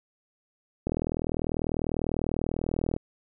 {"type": "click train", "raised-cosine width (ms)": 2, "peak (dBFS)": -15, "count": 85, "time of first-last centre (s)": [0.87, 2.965], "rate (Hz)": 40.1, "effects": []}